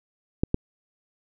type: clicks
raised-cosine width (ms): 3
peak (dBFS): -8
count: 2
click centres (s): 0.435 / 0.544
effects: none